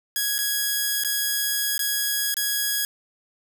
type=tone with dropouts; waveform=5% pulse; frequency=1661.2 Hz; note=G#6; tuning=in tune; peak=-11 dBFS; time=0.16-2.85 s; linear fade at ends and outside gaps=1 ms; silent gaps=0.382-0.388 / 1.037-1.047 / 1.779-1.792 / 2.342-2.368 s; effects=none